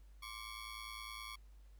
15% pulse ring-modulated tone, 1114 Hz, C#6, 8 cents sharp, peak -37 dBFS, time 0.22-1.36 s, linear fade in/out 10 ms, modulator 54.9 Hz, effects added 50 Hz sine -56 dBFS peak until 1.79 s + pink hiss -75 dBFS RMS until 1.79 s

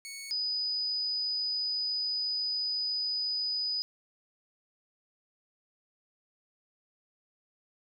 15% pulse / sine tone pair in turn, 2217 / 4977 Hz, C#7 / D#8, 0 / 0 cents, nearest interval octave + major second, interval 1400 cents, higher second, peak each -34 / -29 dBFS, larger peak second, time 0.05-0.31 / 0.31-3.82 s, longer second, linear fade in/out 0 ms, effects none

